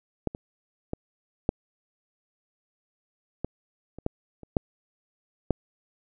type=clicks; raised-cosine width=2 ms; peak=-12 / -22 / -16 / -8 / -15 / -27 / -12 / -30 / -8 / -8 dBFS; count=10; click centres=0.273 / 0.349 / 0.934 / 1.491 / 3.446 / 3.986 / 4.064 / 4.433 / 4.568 / 5.507 s; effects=none